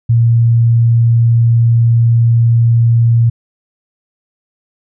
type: tone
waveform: sine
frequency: 116.54 Hz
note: A#2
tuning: in tune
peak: -6 dBFS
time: 0.09-3.3 s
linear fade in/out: 10 ms
effects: none